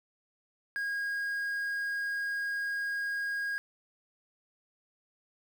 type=tone with quantisation; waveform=triangle; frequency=1634 Hz; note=G#6; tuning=29 cents flat; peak=-29 dBFS; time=0.76-3.58 s; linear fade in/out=0 ms; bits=9; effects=none